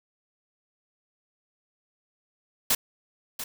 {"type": "noise with echo", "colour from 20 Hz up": "white", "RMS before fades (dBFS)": -22, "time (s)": [2.7, 2.75], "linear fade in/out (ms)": 5, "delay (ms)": 690, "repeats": 1, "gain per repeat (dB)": -12, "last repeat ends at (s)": 3.44, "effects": []}